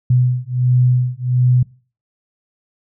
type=beating tone pair; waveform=sine; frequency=124.5 / 125.9 Hz; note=B2 / B2; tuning=+14 / +34 cents; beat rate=1.4 Hz; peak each=-15 dBFS; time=0.1-1.63 s; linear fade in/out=5 ms; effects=noise-tail reverb RT60 0.4 s tail -23 dB re dry